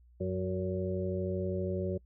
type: harmonic tone with a mistuned harmonic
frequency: 92.5 Hz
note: F#2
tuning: in tune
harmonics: 1 / 2 / 4 / 5 / 6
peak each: -36 / -36 / -35 / -42 / -38 dBFS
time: 0.2-1.98 s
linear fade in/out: 10 ms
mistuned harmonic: 6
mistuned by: +29 cents
effects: noise-tail reverb RT60 0.1 s tail -26 dB re dry + added 60 Hz sine -57 dBFS peak until 2.05 s